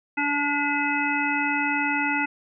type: harmonic tone with a mistuned harmonic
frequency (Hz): 288.6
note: D4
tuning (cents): -30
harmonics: 1 / 3 / 5 / 7 / 9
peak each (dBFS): -28 / -28 / -28 / -28 / -28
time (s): 0.17-2.26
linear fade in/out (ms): 10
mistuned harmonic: 9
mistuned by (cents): -17
effects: none